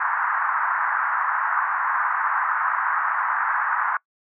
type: band-pass noise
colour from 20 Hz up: pink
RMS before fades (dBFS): -23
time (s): 0-3.97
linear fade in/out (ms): 2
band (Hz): 910 to 1700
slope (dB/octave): 48
effects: noise-tail reverb RT60 0.1 s tail -23 dB re dry